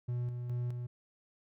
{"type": "tone with tremolo", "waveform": "triangle", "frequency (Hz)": 122, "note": "B2", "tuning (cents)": -21, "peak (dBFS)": -30, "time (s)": [0.08, 0.87], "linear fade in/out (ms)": 10, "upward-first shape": "square", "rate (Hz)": 2.4, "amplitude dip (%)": 40, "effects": []}